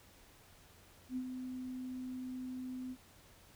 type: tone with ADSR envelope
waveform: sine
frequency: 255 Hz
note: C4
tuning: 44 cents flat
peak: -34 dBFS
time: 1.09-2.97 s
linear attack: 74 ms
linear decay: 70 ms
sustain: -6 dB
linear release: 58 ms
effects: added 89 Hz sine -68 dBFS peak until 3.55 s + pink hiss -62 dBFS RMS until 3.55 s